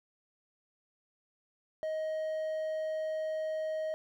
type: tone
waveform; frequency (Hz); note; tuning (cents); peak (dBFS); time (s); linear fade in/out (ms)
triangle; 628; D#5; +16; -30; 1.83-3.94; 0
effects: none